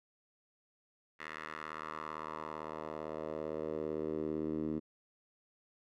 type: tone with band-pass filter sweep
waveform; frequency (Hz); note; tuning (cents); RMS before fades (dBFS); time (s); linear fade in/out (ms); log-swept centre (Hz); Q
10% pulse; 77.78; D#2; 0; -40; 1.19-4.8; 20; 1800 to 280; 2.3
effects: none

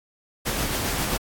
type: noise with tremolo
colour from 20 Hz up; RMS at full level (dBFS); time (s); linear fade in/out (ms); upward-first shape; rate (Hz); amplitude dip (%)
pink; -25; 0.45-1.18; 20; sine; 7.5; 25
effects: AAC 64 kbps

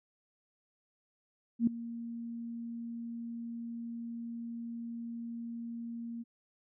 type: tone with ADSR envelope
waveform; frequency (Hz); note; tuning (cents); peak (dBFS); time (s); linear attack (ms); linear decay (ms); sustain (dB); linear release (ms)
sine; 233.1; A#3; 0; -21; 1.59-6.24; 81; 4; -17; 26
effects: none

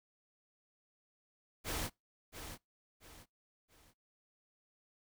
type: noise with echo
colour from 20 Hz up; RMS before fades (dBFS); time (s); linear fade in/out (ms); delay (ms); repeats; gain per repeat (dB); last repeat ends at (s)
pink; -38; 1.64-1.9; 50; 680; 3; -9; 3.94
effects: noise-tail reverb RT60 0.2 s tail -24 dB re dry

